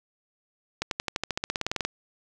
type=accelerating click train; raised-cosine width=0.2 ms; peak=-10 dBFS; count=17; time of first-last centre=0.82-1.85 s; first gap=92 ms; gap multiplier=0.95; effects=none